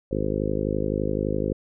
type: harmonic tone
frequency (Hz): 51.8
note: G#1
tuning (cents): -4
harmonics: 1 / 2 / 3 / 4 / 5 / 6 / 7 / 8 / 9 / 10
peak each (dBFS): -32 / -32 / -32 / -32 / -32 / -32 / -32 / -32 / -32 / -32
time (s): 0.11-1.53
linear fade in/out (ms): 5
effects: none